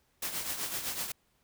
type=noise with tremolo; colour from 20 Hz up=white; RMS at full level=-33 dBFS; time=0.22-1.12 s; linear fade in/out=5 ms; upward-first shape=triangle; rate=7.9 Hz; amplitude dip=65%; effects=pink hiss -72 dBFS RMS until 1.43 s